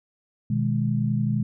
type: chord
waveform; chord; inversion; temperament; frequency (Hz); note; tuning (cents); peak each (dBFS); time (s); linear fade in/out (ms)
sine; G# minor; first; equal with one note detuned; 123.47 / 154.49 / 207.7; B2 / D#3 / G#3; 0 / -12 / 0; -24 / -27 / -25; 0.5-1.43; 5
effects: none